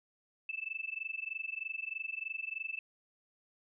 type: tone with amplitude modulation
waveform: sine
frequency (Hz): 2634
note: E7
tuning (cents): -2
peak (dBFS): -33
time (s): 0.49-2.79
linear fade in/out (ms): 2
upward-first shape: sine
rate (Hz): 23.2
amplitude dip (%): 95
effects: none